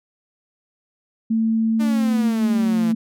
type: tone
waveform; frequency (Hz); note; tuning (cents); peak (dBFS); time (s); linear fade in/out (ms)
sine; 223.7; A3; +29; -16; 1.3-2.95; 10
type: exponential sweep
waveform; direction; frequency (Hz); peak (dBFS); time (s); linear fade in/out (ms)
sawtooth; down; 302.3 to 164.81; -23; 1.79-2.93; 20
effects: none